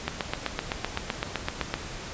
click train, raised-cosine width 0.3 ms, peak -10 dBFS, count 14, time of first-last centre 0.08-1.74 s, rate 7.83 Hz, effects pink hiss -38 dBFS RMS until 2.13 s + resampled to 16000 Hz

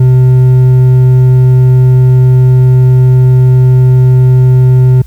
triangle tone with hard clipping, 127.7 Hz, C3, 42 cents flat, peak -3 dBFS, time 0-5.02 s, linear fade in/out 5 ms, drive 7 dB, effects added 60 Hz sine -26 dBFS peak until 5.06 s + white hiss -46 dBFS RMS until 5.06 s

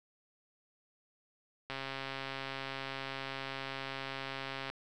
click train, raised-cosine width 0.3 ms, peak -23 dBFS, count 406, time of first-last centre 1.7-4.7 s, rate 135 Hz, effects none

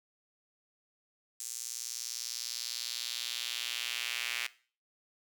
sawtooth tone with high-pass filter sweep, 120 Hz, B2, 49 cents flat, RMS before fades -38 dBFS, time 1.4-4.47 s, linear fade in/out 0 ms, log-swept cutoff 7200 to 2300 Hz, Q 2.2, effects noise-tail reverb RT60 0.4 s tail -18 dB re dry

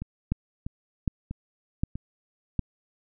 two click trains, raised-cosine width 5 ms, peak -21 / -12 dBFS, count 4 / 4, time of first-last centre 0.02-1.955 / 0.32-2.593 s, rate 1.55 / 1.32 Hz, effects none

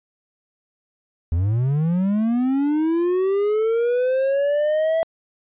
triangle linear sweep, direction up, 78.6 to 660 Hz, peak -15 dBFS, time 1.32-5.03 s, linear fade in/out 0 ms, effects resampled to 8000 Hz

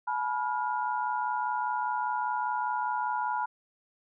sine tone cluster, 854 / 979 / 1415 Hz, G#5 / B5 / F6, +48 / -15 / +22 cents, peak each -32 / -30 / -36 dBFS, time 0.07-3.46 s, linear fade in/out 10 ms, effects none

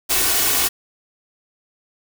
white noise with comb filter, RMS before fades -18 dBFS, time 0.09-0.69 s, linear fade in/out 20 ms, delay 2.7 ms, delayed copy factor +0.55, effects none

